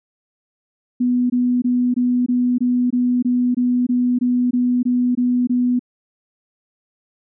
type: tone bursts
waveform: sine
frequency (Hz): 246.9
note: B3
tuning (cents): 0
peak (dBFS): -14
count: 15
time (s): 1-5.794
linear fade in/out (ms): 10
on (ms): 300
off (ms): 21
effects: none